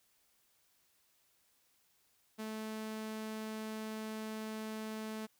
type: tone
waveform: sawtooth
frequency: 218 Hz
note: A3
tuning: 16 cents flat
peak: -36 dBFS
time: 2.38-5.27 s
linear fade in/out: 20 ms
effects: white hiss -73 dBFS RMS until 5.39 s